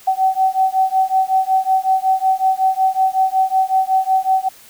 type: beating tone pair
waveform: sine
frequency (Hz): 758 / 763.4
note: F#5 / G5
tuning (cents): +42 / -46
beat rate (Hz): 5.4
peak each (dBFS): -16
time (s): 0.07-4.49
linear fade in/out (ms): 10
effects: white hiss -44 dBFS RMS until 4.69 s